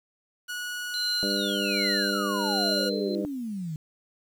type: tone with pitch glide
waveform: sawtooth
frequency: 1460 to 1435.7 Hz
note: F#6 to F6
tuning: -24 to +47 cents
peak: -28 dBFS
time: 0.48-2.9 s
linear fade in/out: 20 ms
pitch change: -29 cents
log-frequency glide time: 1.02-1.49 s
type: tone with tremolo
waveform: sine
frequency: 4100 Hz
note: C8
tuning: 36 cents flat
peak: -25 dBFS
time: 0.94-3.15 s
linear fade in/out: 0 ms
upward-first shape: sine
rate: 1.3 Hz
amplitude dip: 85%
type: harmonic tone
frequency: 100 Hz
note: G2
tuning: 35 cents sharp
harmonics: 2 / 3 / 4 / 5 / 6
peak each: -31 / -33 / -34 / -35 / -36 dBFS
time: 1.23-3.25 s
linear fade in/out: 0 ms
type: exponential sweep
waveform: sine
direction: down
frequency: 4414 to 150 Hz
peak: -30 dBFS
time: 1.3-3.76 s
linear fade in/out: 2 ms
effects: 9-bit